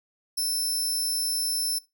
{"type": "tone", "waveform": "20% pulse", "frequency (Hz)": 5310, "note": "E8", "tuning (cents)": 12, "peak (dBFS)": -19, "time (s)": [0.37, 1.79], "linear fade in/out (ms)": 10, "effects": ["noise-tail reverb RT60 0.2 s tail -19 dB re dry"]}